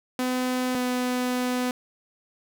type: tone pair in turn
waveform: sawtooth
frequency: 253.2 / 249.9 Hz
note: B3 / B3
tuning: +43 / +21 cents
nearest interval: unison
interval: 22 cents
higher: first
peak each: -20 dBFS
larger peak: neither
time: 0.19-0.75 / 0.75-1.71 s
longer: second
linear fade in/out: 2 ms
effects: none